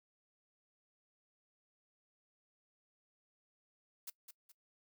blue noise with echo, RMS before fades -45 dBFS, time 4.07-4.1 s, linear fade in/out 5 ms, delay 210 ms, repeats 2, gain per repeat -8 dB, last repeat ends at 4.52 s, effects noise-tail reverb RT60 0.1 s tail -21 dB re dry

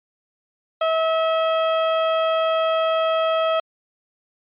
30% pulse tone, 646 Hz, E5, 35 cents flat, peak -15 dBFS, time 0.81-3.6 s, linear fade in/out 5 ms, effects resampled to 8000 Hz

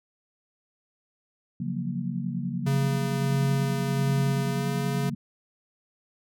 sine chord, Gb major seventh, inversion second, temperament equal, 138.59 / 174.61 / 185 / 233.1 Hz, Db3 / F3 / Gb3 / Bb3, 0 / 0 / 0 / 0 cents, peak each -33 dBFS, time 1.6-5.15 s, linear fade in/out 5 ms
square tone with pitch glide, 137.2 to 139.03 Hz, C#3 to C#3, -17 to +5 cents, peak -25 dBFS, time 2.66-5.1 s, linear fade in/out 10 ms, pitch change +22 cents, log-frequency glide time 4.47-4.67 s
effects none

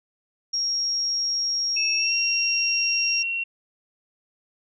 sine tone, 5588 Hz, F8, in tune, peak -22 dBFS, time 0.53-3.23 s, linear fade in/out 10 ms
sine tone with pitch glide, 2626 to 2734 Hz, E7 to F7, -7 to -37 cents, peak -24 dBFS, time 1.76-3.44 s, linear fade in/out 10 ms, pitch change +70 cents, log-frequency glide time 1.97-2.14 s
effects none

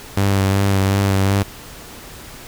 sawtooth tone with vibrato, 98 Hz, G2, in tune, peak -10 dBFS, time 0.17-1.43 s, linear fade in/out 5 ms, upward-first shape sine, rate 2.7 Hz, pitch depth 26 cents each way, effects pink hiss -37 dBFS RMS until 2.47 s

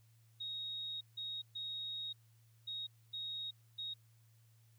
sine tone bursts at uneven times, 3759 Hz, A#7, 14 cents sharp, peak -40 dBFS, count 6, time 0.4-1.01 / 1.17-1.42 / 1.55-2.13 / 2.67-2.87 / 3.13-3.51 / 3.78-3.94 s, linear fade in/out 10 ms, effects added 113 Hz sine -64 dBFS peak until 4.78 s + white hiss -75 dBFS RMS until 4.78 s

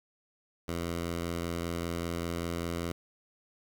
10% pulse tone, 85.1 Hz, F2, 44 cents flat, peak -24 dBFS, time 0.68-2.92 s, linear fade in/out 5 ms, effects 10-bit

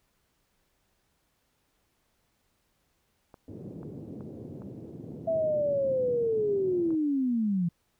clicks, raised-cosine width 1 ms, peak -34 dBFS, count 5, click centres 3.342 / 3.831 / 4.208 / 4.62 / 6.906 s
pink band-pass noise, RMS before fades -42 dBFS, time 3.48-6.95 s, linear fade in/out 2 ms, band 110 to 440 Hz, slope 24 dB/octave
sine linear sweep, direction down, 662 to 165 Hz, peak -24 dBFS, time 5.27-7.69 s, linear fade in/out 10 ms
effects pink hiss -73 dBFS RMS until 7.99 s

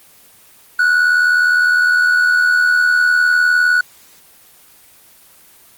triangle tone with amplitude modulation, 1470 Hz, F#6, 12 cents flat, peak -6 dBFS, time 0.79-3.81 s, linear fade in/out 5 ms, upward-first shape sine, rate 79.7 Hz, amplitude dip 50%, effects white hiss -46 dBFS RMS until 5.77 s + Opus 24 kbps

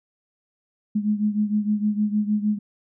sine beating tone pair, 208.5 / 215 Hz, G#3 / A3, +7 / -40 cents, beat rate 6.5 Hz, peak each -21 / -25 dBFS, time 0.95-2.59 s, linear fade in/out 10 ms, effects none

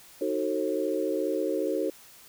sine chord, D# diminished seventh, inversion none, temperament just, 311.1 / 373.4 / 448 / 537.6 Hz, D#4 / F#4 / A4 / C5, 0 / +16 / +31 / +47 cents, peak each -31 dBFS, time 0.21-1.9 s, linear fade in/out 5 ms, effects white hiss -52 dBFS RMS until 2.28 s

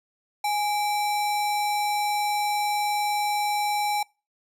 sine tone with sample-and-hold, 830.6 Hz, G#5, in tune, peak -22 dBFS, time 0.44-4.03 s, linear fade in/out 5 ms, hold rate 3150 Hz, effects noise-tail reverb RT60 0.3 s tail -25 dB re dry + resampled to 32000 Hz

